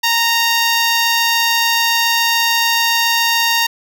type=tone; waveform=10% pulse; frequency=927 Hz; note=A#5; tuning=10 cents flat; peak=-4 dBFS; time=0.03-3.67 s; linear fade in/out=10 ms; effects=none